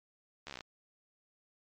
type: slowing click train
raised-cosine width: 0.2 ms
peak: -25 dBFS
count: 10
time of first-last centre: 0.47-0.608 s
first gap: 13 ms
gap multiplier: 1.04
effects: low-pass 6000 Hz 12 dB/octave + MP3 64 kbps